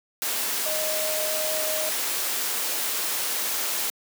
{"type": "tone in noise", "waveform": "sine", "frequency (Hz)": 622.3, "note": "D#5", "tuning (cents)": 0, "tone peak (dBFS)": -29, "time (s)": [0.66, 1.89], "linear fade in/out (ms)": 0, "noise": "white", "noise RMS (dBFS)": -27, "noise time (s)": [0.22, 3.9], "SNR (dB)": -5, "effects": ["high-pass 300 Hz 12 dB/octave"]}